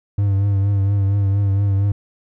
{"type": "tone with vibrato", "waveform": "triangle", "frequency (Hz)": 99.4, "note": "G2", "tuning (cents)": 25, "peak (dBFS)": -12, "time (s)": [0.18, 1.92], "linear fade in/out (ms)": 5, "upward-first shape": "triangle", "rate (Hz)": 4.3, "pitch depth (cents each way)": 46, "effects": []}